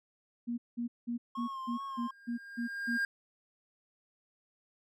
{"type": "tone bursts", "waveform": "sine", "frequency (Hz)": 237.8, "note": "A#3", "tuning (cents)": 35, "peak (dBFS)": -32, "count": 9, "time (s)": [0.47, 2.98], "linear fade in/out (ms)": 20, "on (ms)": 110, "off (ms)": 190}
{"type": "tone with vibrato", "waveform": "triangle", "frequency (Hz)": 1075, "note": "C6", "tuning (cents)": 47, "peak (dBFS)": -36, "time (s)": [1.35, 2.11], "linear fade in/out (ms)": 5, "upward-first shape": "sine", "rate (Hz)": 2.6, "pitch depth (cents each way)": 44}
{"type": "tone with exponential growth", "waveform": "triangle", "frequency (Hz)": 1610, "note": "G6", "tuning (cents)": 46, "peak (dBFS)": -26, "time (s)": [1.8, 3.05], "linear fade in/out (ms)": 2, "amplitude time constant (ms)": 270}
{"effects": []}